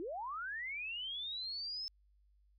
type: linear sweep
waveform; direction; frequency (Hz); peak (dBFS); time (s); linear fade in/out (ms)
sine; up; 308.6 to 5274; -39; 0-1.88; 0
effects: added 50 Hz sine -66 dBFS peak until 2.58 s